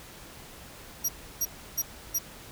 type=tone bursts; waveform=25% pulse; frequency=5740 Hz; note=F8; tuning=47 cents sharp; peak=-20 dBFS; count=4; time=1.04-2.188 s; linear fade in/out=10 ms; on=47 ms; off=320 ms; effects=pink hiss -47 dBFS RMS until 2.51 s